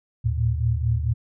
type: tone cluster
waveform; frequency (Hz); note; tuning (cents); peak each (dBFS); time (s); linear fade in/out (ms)
sine; 76.7 / 111.8 / 116.3; D#2 / A2 / A#2; -24 / +28 / -4; -24; 0.24-1.14; 20
effects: none